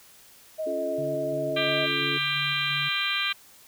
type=tone with vibrato; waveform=sine; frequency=627 Hz; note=D#5; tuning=13 cents sharp; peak=-27 dBFS; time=0.58-1.87 s; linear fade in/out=20 ms; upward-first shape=square; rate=10 Hz; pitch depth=13 cents each way
type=chord; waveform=sine; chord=Db augmented; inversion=none; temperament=just; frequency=277.2 / 346.5 / 433.1 Hz; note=Db4 / F4 / A4; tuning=0 / -14 / -27 cents; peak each=-35 dBFS; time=0.66-2.18 s; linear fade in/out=10 ms
type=tone with tremolo; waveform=sine; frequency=143.6 Hz; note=D3; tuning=39 cents flat; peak=-35 dBFS; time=0.98-2.89 s; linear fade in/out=5 ms; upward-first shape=square; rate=2.9 Hz; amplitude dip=30%
type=harmonic tone; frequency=396.4 Hz; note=G4; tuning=19 cents sharp; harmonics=3 / 4 / 5 / 6 / 7 / 8 / 9 / 10; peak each=-34 / -33 / -36 / -29 / -36 / -30 / -38 / -33 dBFS; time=1.56-3.33 s; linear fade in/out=10 ms
effects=white hiss -53 dBFS RMS until 3.67 s